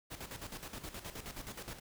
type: noise with tremolo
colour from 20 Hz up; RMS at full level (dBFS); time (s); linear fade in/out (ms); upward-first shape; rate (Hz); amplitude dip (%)
pink; -44; 0.1-1.8; 20; square; 9.5; 65
effects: none